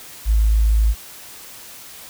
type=tone; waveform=sine; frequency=54 Hz; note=A1; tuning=32 cents flat; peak=-12 dBFS; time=0.25-0.95 s; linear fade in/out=50 ms; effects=white hiss -39 dBFS RMS until 2.09 s